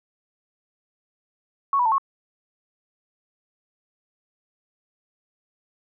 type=tone with pitch steps; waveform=sine; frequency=1109 / 978 / 889 / 1094 Hz; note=C#6 / B5 / A5 / C#6; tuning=0 / -17 / +18 / -23 cents; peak=-17 dBFS; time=1.73-1.982 s; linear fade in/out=2 ms; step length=63 ms; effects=none